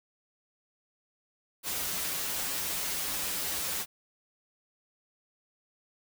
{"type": "noise with comb filter", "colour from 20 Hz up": "white", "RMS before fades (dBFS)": -33, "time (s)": [1.63, 3.86], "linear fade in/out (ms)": 50, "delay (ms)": 8.6, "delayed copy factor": -0.9, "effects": []}